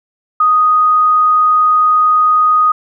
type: tone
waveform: sine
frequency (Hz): 1244.5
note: D#6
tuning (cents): 0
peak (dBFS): -7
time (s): 0.4-2.72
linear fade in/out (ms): 5
effects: none